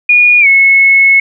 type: tone with pitch glide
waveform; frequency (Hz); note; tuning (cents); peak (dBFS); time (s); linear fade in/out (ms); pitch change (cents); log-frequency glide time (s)
sine; 2444 to 2190; D#7 to C#7; -32 to -22; -3; 0.09-1.2; 5; -190; 0.4-0.47
effects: none